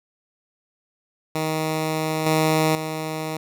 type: tone with level steps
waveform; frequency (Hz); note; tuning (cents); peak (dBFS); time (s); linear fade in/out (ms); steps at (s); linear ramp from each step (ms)
10% pulse; 157.3; D#3; +19; -14 / -9 / -18; 1.35-3.37; 2; 2.26 / 2.75; 5
effects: none